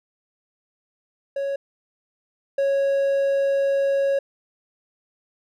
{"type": "tone pair in turn", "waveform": "triangle", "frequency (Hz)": [554.4, 552.1], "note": ["C#5", "C#5"], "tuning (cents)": [0, -7], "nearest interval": "unison", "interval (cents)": 7, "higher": "first", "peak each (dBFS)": [-21, -16], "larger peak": "second", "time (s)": [[1.36, 1.56], [2.58, 4.19]], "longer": "second", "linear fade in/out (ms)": 5, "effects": []}